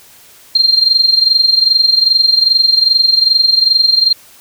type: tone with amplitude modulation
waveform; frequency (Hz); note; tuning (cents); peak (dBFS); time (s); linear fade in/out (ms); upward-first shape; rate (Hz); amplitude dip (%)
sine; 4186; C8; 0; -4; 0.55-4.13; 5; sine; 22.5; 75
effects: white hiss -42 dBFS RMS until 4.4 s